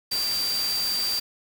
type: tone in noise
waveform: sine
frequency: 4699 Hz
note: D8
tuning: in tune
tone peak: -24 dBFS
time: 0.11-1.2 s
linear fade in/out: 10 ms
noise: white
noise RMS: -32 dBFS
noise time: 0.11-1.2 s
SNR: +5 dB
effects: none